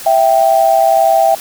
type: tone pair together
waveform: sine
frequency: 661 / 782.9 Hz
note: E5 / G5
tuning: +5 / -2 cents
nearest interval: minor third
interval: 293 cents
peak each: -10 dBFS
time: 0.06-1.35 s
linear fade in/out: 5 ms
effects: white hiss -29 dBFS RMS until 1.4 s